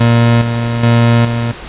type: tone with tremolo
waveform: 30% pulse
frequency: 117.4 Hz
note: A#2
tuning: 13 cents sharp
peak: -4 dBFS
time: 0-1.52 s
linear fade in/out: 10 ms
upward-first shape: square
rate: 1.2 Hz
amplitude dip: 55%
effects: pink hiss -29 dBFS RMS until 1.68 s + resampled to 8000 Hz